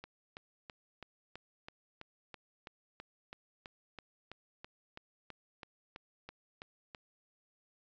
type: click train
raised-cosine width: 0.3 ms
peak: -30 dBFS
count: 22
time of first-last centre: 0.04-6.948 s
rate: 3.04 Hz
effects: resampled to 16000 Hz